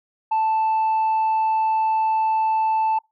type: tone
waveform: sine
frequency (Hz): 880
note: A5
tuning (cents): 0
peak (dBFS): -15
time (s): 0.31-2.99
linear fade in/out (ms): 10
effects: noise-tail reverb RT60 0.2 s tail -26 dB re dry + tanh soft clip ceiling -16 dBFS